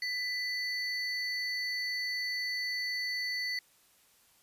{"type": "tone pair together", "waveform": "triangle", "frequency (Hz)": [1993, 4474], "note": ["B6", "C#8"], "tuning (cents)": [15, 15], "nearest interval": "octave + major second", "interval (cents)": 1400, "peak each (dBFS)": [-32, -35], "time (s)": [0.02, 3.59], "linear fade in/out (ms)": 2, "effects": ["white hiss -65 dBFS RMS until 4.42 s", "resampled to 32000 Hz"]}